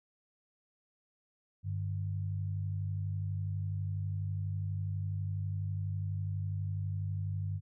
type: tone pair together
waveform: sine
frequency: 98 / 150.13 Hz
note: G2 / D3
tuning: 0 / +38 cents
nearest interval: perfect fifth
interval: 738 cents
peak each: -33 / -40 dBFS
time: 1.63-7.61 s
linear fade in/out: 50 ms
effects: none